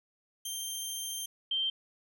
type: tone pair in turn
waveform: 15% pulse / sine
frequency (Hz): 3157 / 3142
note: G7 / G7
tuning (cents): +12 / +3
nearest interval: unison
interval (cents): 9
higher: first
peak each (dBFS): -28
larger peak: neither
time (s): 0.45-1.26 / 1.51-1.7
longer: first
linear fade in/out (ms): 5
effects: none